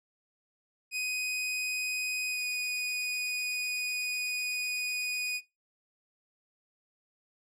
sawtooth tone with pitch glide, 2500 to 2477 Hz, D#7 to D#7, +8 to -8 cents, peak -28 dBFS, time 0.91-5.41 s, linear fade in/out 50 ms, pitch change -16 cents, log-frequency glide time 2.29-2.41 s, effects noise-tail reverb RT60 0.2 s tail -17 dB re dry + low-pass 12000 Hz 12 dB/octave

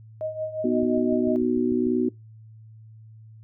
sine tone with tremolo, 626 Hz, D#5, 10 cents sharp, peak -24 dBFS, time 0.21-1.36 s, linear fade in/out 0 ms, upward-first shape triangle, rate 5.7 Hz, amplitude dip 80%
sine chord, B major, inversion none, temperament just, 246.9 / 308.7 / 370.4 Hz, B3 / D#4 / F#4, 0 / -14 / +2 cents, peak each -23 / -27 / -24 dBFS, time 0.64-2.09 s, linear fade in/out 5 ms
click train, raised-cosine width 5 ms, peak -29 dBFS, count 8, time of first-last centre 0.83-1.869 s, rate 6.74 Hz
effects noise-tail reverb RT60 0.2 s tail -24 dB re dry + added 110 Hz sine -44 dBFS peak until 3.43 s

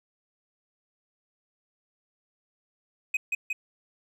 triangle tone with echo, 2515 Hz, D#7, 18 cents sharp, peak -21 dBFS, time 3.14-3.17 s, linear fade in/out 5 ms, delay 180 ms, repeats 2, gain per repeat -2 dB, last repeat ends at 3.53 s, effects none

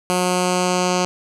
10% pulse tone with low-pass filter sweep, 180.9 Hz, F#3, 39 cents flat, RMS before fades -19 dBFS, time 0.1-1.05 s, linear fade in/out 0 ms, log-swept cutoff 10000 to 6500 Hz, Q 2.1, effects none

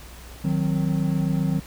triangle chord, C diminished, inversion first, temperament equal with one note detuned, 155.56 / 183.19 / 261.6 Hz, Eb3 / Gb3 / C4, 0 / -17 / 0 cents, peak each -21 / -22 / -27 dBFS, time 0.44-1.6 s, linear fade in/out 10 ms, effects added 60 Hz sine -42 dBFS peak until 1.66 s + pink hiss -45 dBFS RMS until 1.66 s

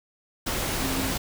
sine tone in noise, 265.5 Hz, C4, 25 cents sharp, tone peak -30 dBFS, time 0.8-1.12 s, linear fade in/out 10 ms, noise pink, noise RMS -28 dBFS, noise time 0.46-1.18 s, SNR -5 dB, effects none

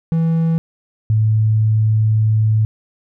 triangle / sine tone pair in turn, 163.9 / 109.04 Hz, E3 / A2, -10 / -15 cents, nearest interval perfect fifth, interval 705 cents, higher first, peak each -11 dBFS, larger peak neither, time 0.12-0.58 / 1.1-2.65 s, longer second, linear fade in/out 0 ms, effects none

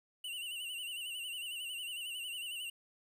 square tone with vibrato, 2869 Hz, F7, 46 cents sharp, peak -40 dBFS, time 0.24-2.7 s, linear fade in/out 5 ms, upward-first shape sine, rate 11 Hz, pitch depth 89 cents each way, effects 11-bit

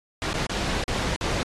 pink noise with dropouts, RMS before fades -27 dBFS, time 0.22-1.43 s, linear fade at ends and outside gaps 0 ms, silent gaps 0.331-0.341 / 0.466-0.495 / 0.838-0.88 / 1.161-1.21 s, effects low-pass 6000 Hz 12 dB/octave + AAC 32 kbps

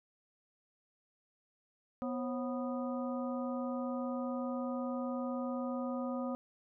harmonic tone with a mistuned harmonic, 246.9 Hz, B3, in tune, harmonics 1 / 2 / 3 / 4 / 5, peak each -36 / -40 / -46 / -50 / -46 dBFS, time 2.02-6.35 s, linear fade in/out 0 ms, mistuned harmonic 2, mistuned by +150 cents, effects none

